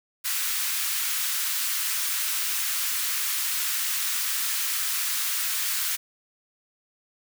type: high-pass noise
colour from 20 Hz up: white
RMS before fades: -27 dBFS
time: 0.24-5.97 s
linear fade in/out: 20 ms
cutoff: 1200 Hz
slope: 24 dB/octave
effects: none